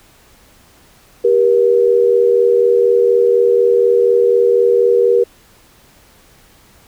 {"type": "tone pair together", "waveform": "sine", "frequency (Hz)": [392.7, 476.8], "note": ["G4", "A#4"], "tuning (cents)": [3, 39], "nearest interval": "minor third", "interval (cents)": 336, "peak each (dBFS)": [-13, -10], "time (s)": [1.24, 5.24], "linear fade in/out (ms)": 10, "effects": ["pink hiss -48 dBFS RMS until 6.87 s"]}